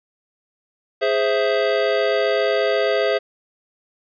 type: chord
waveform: square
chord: Ab augmented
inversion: none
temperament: equal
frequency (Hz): 415.3 / 523.3 / 659.3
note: Ab4 / C5 / E5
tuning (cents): 0 / 0 / 0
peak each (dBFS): -22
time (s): 1.01-3.19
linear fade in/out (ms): 20
effects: resampled to 11025 Hz + 9-bit